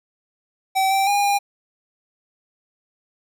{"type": "tone with pitch steps", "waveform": "square", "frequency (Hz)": [768, 779, 812, 807], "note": ["G5", "G5", "G#5", "G#5"], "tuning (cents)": [-36, -11, -39, -50], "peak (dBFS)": -17, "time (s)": [0.75, 1.39], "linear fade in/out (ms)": 20, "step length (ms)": 160, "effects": []}